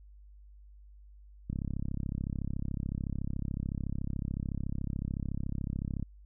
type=click train; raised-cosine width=5 ms; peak=-22 dBFS; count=154; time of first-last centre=1.5-6.027 s; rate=33.8 Hz; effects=added 50 Hz sine -51 dBFS peak until 6.25 s